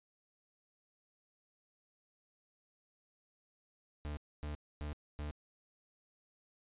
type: tone bursts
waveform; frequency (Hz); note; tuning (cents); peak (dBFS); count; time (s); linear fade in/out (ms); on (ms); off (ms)
40% pulse; 74.2; D2; +18; -38; 4; 4.05-5.31; 0; 120; 260
effects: resampled to 8000 Hz